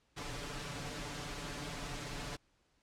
pink noise with comb filter, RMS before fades -42 dBFS, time 0.16-2.37 s, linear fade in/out 20 ms, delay 6.9 ms, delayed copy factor +0.8, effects pink hiss -74 dBFS RMS until 2.82 s + low-pass 7000 Hz 12 dB/octave

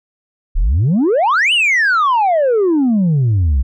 sine exponential two-way sweep, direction up then down, 31 to 3034 to 60.6 Hz, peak -8 dBFS, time 0.55-3.63 s, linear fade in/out 20 ms, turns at 1.53 s, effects tanh soft clip ceiling -9 dBFS

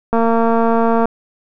click train, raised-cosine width 1 ms, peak -3 dBFS, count 213, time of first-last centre 0.13-1.056 s, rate 229 Hz, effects none

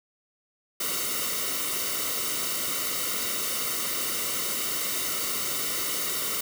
white noise with comb filter, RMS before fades -29 dBFS, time 0.8-6.41 s, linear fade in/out 5 ms, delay 1.2 ms, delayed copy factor -0.75, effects none

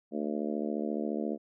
harmonic tone, 74.4 Hz, D2, 23 cents sharp, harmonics 3 / 4 / 5 / 6 / 7 / 8 / 9, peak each -34 / -36 / -38 / -40 / -41 / -42 / -43 dBFS, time 0.11-1.38 s, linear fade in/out 50 ms, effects none

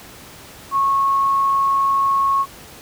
sine tone, 1097 Hz, C#6, 18 cents flat, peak -14 dBFS, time 0.71-2.46 s, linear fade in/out 50 ms, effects pink hiss -40 dBFS RMS until 2.81 s + high-pass 60 Hz 12 dB/octave

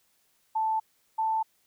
sine tone pair in turn, 880 / 884 Hz, A5 / A5, 0 / +8 cents, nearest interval unison, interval 8 cents, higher second, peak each -24 dBFS, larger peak neither, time 0.55-0.8 / 1.18-1.43 s, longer neither, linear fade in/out 10 ms, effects white hiss -69 dBFS RMS until 1.66 s

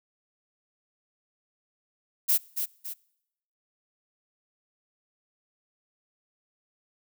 violet noise with echo, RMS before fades -22 dBFS, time 2.28-2.38 s, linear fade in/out 20 ms, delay 280 ms, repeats 2, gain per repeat -7 dB, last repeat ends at 2.94 s, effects noise-tail reverb RT60 0.8 s tail -24 dB re dry

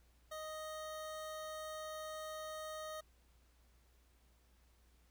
25% pulse tone, 623 Hz, D#5, 2 cents sharp, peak -40 dBFS, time 0.31-3.01 s, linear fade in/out 10 ms, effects added 60 Hz sine -67 dBFS peak until 5.1 s + pink hiss -74 dBFS RMS until 5.1 s

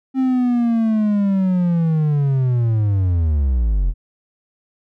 triangle linear sweep, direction down, 265.6 to 39.67 Hz, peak -12 dBFS, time 0.14-3.94 s, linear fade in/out 50 ms, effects none

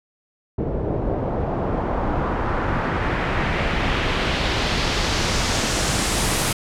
pink noise with low-pass filter sweep, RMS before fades -22 dBFS, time 0.58-6.53 s, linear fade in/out 5 ms, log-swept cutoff 450 to 11000 Hz, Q 1.3, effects none

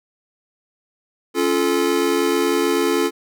square chord, Db augmented, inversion none, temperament just, 277.2 / 346.5 / 433.1 Hz, Db4 / F4 / A4, 0 / -14 / -27 cents, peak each -23 / -21 / -21 dBFS, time 1.34-3.11 s, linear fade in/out 50 ms, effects none

